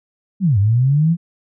sine linear two-way sweep, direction down then up, 207.7 to 95.4 to 173.8 Hz, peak -11 dBFS, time 0.4-1.17 s, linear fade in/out 50 ms, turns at 0.58 s, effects none

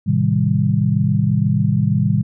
sine chord, A half-diminished seventh, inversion none, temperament just, 110 / 132 / 158.4 / 198 Hz, A2 / C3 / Eb3 / G3, 0 / +16 / +31 / +18 cents, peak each -19 dBFS, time 0.06-2.23 s, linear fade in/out 20 ms, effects none

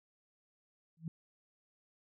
sine tone with exponential growth, 162.8 Hz, E3, 21 cents flat, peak -33 dBFS, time 0.97-1.08 s, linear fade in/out 2 ms, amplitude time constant 23 ms, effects none

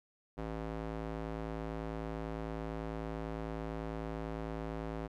square tone with band-pass filter, 54.5 Hz, A1, 16 cents flat, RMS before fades -40 dBFS, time 0.37-5.08 s, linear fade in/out 20 ms, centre 500 Hz, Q 0.58, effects none

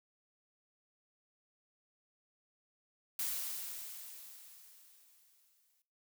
blue noise with exponential decay, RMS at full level -36 dBFS, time 3.19-5.82 s, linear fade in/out 2 ms, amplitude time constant 570 ms, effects noise-tail reverb RT60 0.4 s tail -17 dB re dry

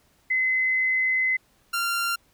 sine / sawtooth tone pair in turn, 2042 / 1384.3 Hz, C7 / F6, -43 / -16 cents, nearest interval perfect fifth, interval 673 cents, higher first, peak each -20 dBFS, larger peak neither, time 0.3-1.37 / 1.73-2.16 s, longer first, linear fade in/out 10 ms, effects pink hiss -63 dBFS RMS until 2.33 s

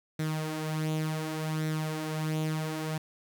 sawtooth tone with flanger, 156.3 Hz, D#3, 8 cents sharp, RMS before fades -32 dBFS, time 0.19-2.98 s, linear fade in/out 5 ms, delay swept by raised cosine 0.51 to 6.11 ms, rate 0.68 Hz, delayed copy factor +0.55, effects 10-bit

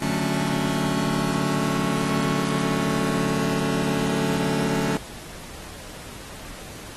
sawtooth chord, D major seventh, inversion none, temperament just, 146.83 / 183.54 / 220.2 / 275.3 Hz, D3 / F#3 / A3 / C#4, 0 / -14 / +2 / -12 cents, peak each -24 dBFS, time 0.02-4.97 s, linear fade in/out 2 ms, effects pink hiss -40 dBFS RMS until 6.96 s + AAC 32 kbps

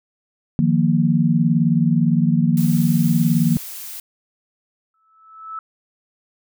sine chord, Eb suspended second, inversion none, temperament just, 155.56 / 175.01 / 233.3 Hz, Eb3 / F3 / Bb3, 0 / +4 / +2 cents, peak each -18 dBFS, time 0.59-3.57 s, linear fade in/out 0 ms
blue noise, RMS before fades -33 dBFS, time 2.57-4 s, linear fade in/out 2 ms
sine tone with exponential growth, 1308 Hz, E6, 14 cents flat, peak -25 dBFS, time 4.94-5.59 s, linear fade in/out 2 ms, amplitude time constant 140 ms
effects none

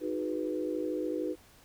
sine chord, G# minor seventh, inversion second, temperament equal with one note detuned, 311.1 / 364.5 / 415.3 / 493.9 Hz, D#4 / F#4 / G#4 / B4, 0 / -26 / 0 / 0 cents, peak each -34 / -36 / -40 / -36 dBFS, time 0-1.36 s, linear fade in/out 50 ms, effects pink hiss -59 dBFS RMS until 1.64 s

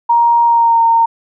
sine tone with pitch glide, 939 to 918.6 Hz, A#5 to A#5, +12 to -26 cents, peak -7 dBFS, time 0.09-1.06 s, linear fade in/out 10 ms, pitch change -38 cents, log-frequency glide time 0.44-0.82 s, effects none

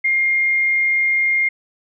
sine tone, 2122 Hz, C7, 24 cents sharp, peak -14 dBFS, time 0.04-1.49 s, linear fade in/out 10 ms, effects none

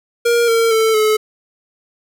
square tone with pitch steps, 471.3 / 457.4 / 443.8 / 430.7 Hz, A#4 / A#4 / A4 / A4, +19 / -33 / +15 / -37 cents, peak -12 dBFS, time 0.25-1.17 s, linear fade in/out 10 ms, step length 230 ms, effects none

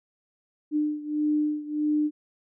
sine beating tone pair, 300 / 301.6 Hz, D4 / D4, +37 / +46 cents, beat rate 1.6 Hz, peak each -25 / -28 dBFS, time 0.71-2.11 s, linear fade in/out 50 ms, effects none

